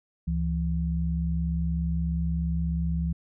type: tone pair together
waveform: sine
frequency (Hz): 70.2 / 166.96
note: C#2 / E3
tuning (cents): +22 / +22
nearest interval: octave + minor third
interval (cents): 1500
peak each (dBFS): -27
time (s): 0.27-3.13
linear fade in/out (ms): 10
effects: none